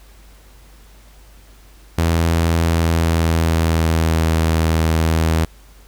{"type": "tone with pitch glide", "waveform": "sawtooth", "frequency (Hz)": [83, 80.82], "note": ["E2", "E2"], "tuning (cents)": [12, -34], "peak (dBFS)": -10, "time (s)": [1.98, 5.45], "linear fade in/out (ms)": 5, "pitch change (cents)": -46, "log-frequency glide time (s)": [2.66, 4.3], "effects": ["added 50 Hz sine -43 dBFS peak until 5.87 s", "pink hiss -50 dBFS RMS until 5.87 s"]}